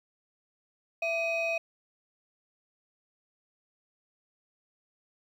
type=tone pair together; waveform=sine; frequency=665.9 / 2514 Hz; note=E5 / D#7; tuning=+17 / +17 cents; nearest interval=octave + major seventh; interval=2300 cents; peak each=-28 dBFS; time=1.02-1.58 s; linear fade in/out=5 ms; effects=tanh soft clip ceiling -24 dBFS + 10-bit